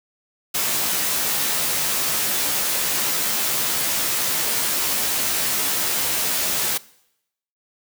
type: noise with comb filter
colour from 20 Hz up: white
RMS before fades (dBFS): -22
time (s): 0.54-6.78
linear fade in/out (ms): 10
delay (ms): 14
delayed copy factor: +0.8
effects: noise-tail reverb RT60 0.8 s tail -21 dB re dry + high-pass 100 Hz 12 dB/octave